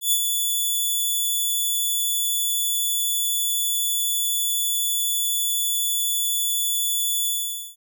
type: tone with ADSR envelope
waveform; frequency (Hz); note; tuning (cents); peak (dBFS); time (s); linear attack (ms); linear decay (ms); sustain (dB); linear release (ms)
5% pulse; 3452; A7; -34; -8; 0.01-7.76; 110; 58; -5; 490
effects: none